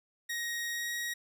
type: tone with pitch glide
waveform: sawtooth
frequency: 1881 to 1894.1 Hz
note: A#6 to A#6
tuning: +15 to +27 cents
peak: -30 dBFS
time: 0.29-1.14 s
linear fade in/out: 10 ms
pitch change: +12 cents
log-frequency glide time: 0.71-0.92 s
effects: none